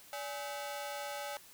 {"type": "ring-modulated tone", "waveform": "sawtooth", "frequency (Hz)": 705, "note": "F5", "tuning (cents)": 16, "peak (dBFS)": -32, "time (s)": [0.13, 1.37], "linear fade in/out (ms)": 0, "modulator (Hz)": 128, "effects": ["white hiss -57 dBFS RMS until 1.53 s"]}